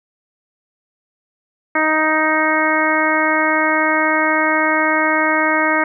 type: harmonic tone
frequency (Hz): 312.1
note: D#4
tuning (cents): +5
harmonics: 1 / 2 / 3 / 4 / 5 / 6 / 7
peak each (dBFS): -21 / -21 / -21 / -21 / -21 / -21 / -21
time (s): 1.75-5.84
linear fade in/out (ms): 5
effects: none